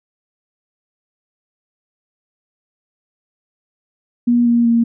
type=tone with pitch steps; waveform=sine; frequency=239.8 / 236.2 / 232.7 Hz; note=A#3 / A#3 / A#3; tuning=+49 / +23 / -3 cents; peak=-10 dBFS; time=4.27-4.84 s; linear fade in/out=10 ms; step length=190 ms; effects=none